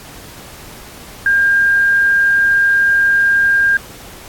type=tone; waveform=sine; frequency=1605 Hz; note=G6; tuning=40 cents sharp; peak=-9 dBFS; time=1.26-3.77 s; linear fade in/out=2 ms; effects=pink hiss -36 dBFS RMS until 4.28 s + AAC 64 kbps